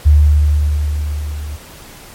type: tone with level ramp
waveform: sine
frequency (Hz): 74.3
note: D2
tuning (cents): +21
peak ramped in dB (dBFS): -3 to -22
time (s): 0.05-1.57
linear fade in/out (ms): 20
effects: pink hiss -37 dBFS RMS until 2.14 s + MP3 64 kbps